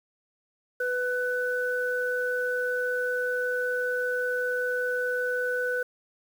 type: tone pair together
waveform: sine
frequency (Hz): 496.6 / 1495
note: B4 / F#6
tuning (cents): +9 / +17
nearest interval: octave + perfect fifth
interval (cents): 1908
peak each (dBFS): -28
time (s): 0.8-5.83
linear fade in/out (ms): 5
effects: 8-bit